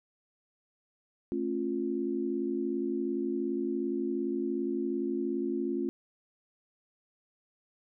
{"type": "chord", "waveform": "sine", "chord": "A augmented", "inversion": "none", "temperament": "equal with one note detuned", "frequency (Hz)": [220, 271.9, 349.2], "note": ["A3", "C#4", "E#4"], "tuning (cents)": [0, -33, 0], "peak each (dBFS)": [-36, -33, -32], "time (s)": [1.32, 5.89], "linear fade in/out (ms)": 0, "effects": []}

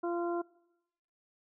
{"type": "harmonic tone", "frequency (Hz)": 344.7, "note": "F4", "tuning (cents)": -23, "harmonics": [1, 2, 3, 4], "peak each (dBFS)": [-32, -38, -42, -44], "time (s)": [0.03, 0.42], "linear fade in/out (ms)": 10, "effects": ["noise-tail reverb RT60 0.9 s tail -22 dB re dry"]}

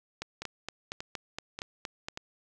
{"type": "two click trains", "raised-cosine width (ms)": 0.2, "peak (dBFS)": [-18, -20], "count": [9, 4], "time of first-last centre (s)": [[0.22, 2.085], [0.42, 2.174]], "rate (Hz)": [4.29, 1.71], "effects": []}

